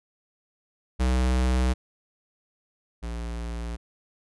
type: tone pair in turn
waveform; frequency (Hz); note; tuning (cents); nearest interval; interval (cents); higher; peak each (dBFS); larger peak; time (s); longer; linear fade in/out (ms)
square; 63.1 / 57.92; B1 / A#1; +38 / -10; minor second; 148; first; -21 / -31; first; 0.99-1.74 / 3.02-3.77; neither; 20
effects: resampled to 24000 Hz